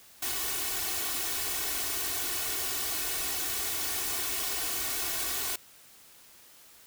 white noise with comb filter, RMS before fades -32 dBFS, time 0.22-5.56 s, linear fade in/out 5 ms, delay 2.7 ms, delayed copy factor +0.9, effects white hiss -55 dBFS RMS until 6.86 s

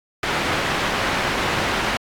white low-pass noise, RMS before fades -23 dBFS, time 0.23-1.97 s, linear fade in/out 2 ms, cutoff 2200 Hz, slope 12 dB/octave, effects AAC 64 kbps

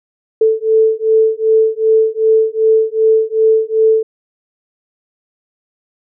sine beating tone pair, 440 / 442.6 Hz, A4 / A4, 0 / +10 cents, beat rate 2.6 Hz, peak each -12 dBFS, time 0.41-4.03 s, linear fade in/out 5 ms, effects none

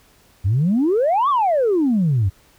sine exponential two-way sweep, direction up then down, 88.4 to 1193 to 88.4 Hz, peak -13 dBFS, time 0.44-2.3 s, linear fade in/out 20 ms, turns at 1.29 s, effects tanh soft clip ceiling -11 dBFS + pink hiss -54 dBFS RMS until 2.58 s

